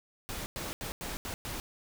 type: noise bursts at uneven times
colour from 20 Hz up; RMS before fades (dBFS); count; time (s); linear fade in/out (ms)
pink; -38; 6; 0.29-0.46 / 0.56-0.73 / 0.81-0.92 / 1.01-1.17 / 1.25-1.34 / 1.45-1.6; 0
effects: none